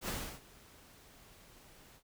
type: noise with ADSR envelope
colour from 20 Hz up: pink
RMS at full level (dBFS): -37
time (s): 0.01-2.03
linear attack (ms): 67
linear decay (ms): 320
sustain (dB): -22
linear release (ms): 76
effects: none